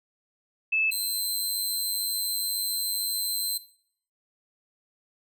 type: tone pair in turn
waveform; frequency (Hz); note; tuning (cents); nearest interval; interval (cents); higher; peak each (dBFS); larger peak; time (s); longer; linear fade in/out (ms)
sine / 15% pulse; 2617 / 4101; E7 / C8; -13 / -36; minor sixth; 777; second; -21; neither; 0.72-0.91 / 0.91-3.58; second; 10
effects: noise-tail reverb RT60 0.6 s tail -17 dB re dry

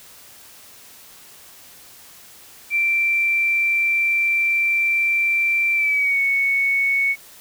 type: tone with pitch glide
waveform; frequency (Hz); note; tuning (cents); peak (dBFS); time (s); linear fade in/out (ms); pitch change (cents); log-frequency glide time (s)
sine; 2349 to 2217; D7 to C#7; 0 to 0; -16; 2.7-7.16; 50; -100; 5.74-6.2
effects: white hiss -45 dBFS RMS until 7.4 s

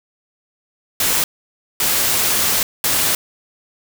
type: noise bursts at uneven times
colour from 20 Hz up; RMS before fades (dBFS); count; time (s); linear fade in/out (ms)
white; -17; 3; 1-1.24 / 1.8-2.63 / 2.84-3.15; 2
effects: none

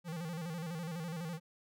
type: tone with vibrato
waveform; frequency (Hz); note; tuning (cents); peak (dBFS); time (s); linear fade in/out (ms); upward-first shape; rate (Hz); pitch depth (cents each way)
square; 166.5; E3; +18; -39; 0.04-1.4; 50; square; 12; 89
effects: none

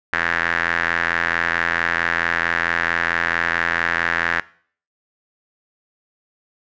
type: tone with band-pass filter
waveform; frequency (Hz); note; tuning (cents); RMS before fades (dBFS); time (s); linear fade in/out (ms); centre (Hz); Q
sawtooth; 84.5; E2; +43; -21; 0.13-4.4; 0; 1700; 4.5
effects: noise-tail reverb RT60 0.5 s tail -20 dB re dry + resampled to 16000 Hz

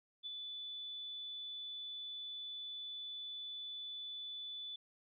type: tone with ADSR envelope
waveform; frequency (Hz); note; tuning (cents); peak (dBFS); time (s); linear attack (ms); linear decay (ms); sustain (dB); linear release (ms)
sine; 3480; A7; -20; -40; 0.23-4.76; 32; 20; -3; 4
effects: none

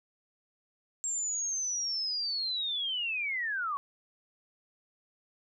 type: linear sweep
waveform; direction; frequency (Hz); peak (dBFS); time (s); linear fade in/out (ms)
sine; down; 7500 to 1086; -30; 1.04-3.77; 0
effects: none

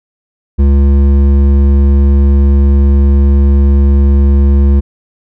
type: tone with hard clipping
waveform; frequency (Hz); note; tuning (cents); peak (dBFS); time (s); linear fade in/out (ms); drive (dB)
sine; 69.6; C#2; +8; -6; 0.58-4.81; 20; 10
effects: none

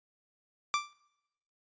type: tone with exponential decay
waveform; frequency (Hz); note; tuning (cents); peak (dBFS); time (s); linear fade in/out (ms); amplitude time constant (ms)
sawtooth; 1174.7; D6; 0; -20; 0.74-0.93; 0; 40
effects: noise-tail reverb RT60 0.9 s tail -24 dB re dry + resampled to 16000 Hz

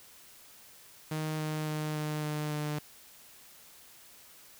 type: tone with pitch steps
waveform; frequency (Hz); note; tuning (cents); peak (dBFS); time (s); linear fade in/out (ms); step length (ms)
sawtooth; 155.56 / 154.4 / 153.24 / 152.09 / 150.96 / 149.83; D#3 / D#3 / D#3 / D#3 / D3 / D3; 0 / -13 / -26 / -39 / +48 / +35; -28; 1.11-2.79; 5; 280
effects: white hiss -55 dBFS RMS until 4.59 s

